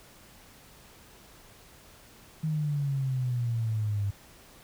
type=exponential sweep; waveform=sine; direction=down; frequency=158.9 to 99 Hz; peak=-26 dBFS; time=2.43-4.11 s; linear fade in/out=10 ms; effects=pink hiss -54 dBFS RMS until 4.63 s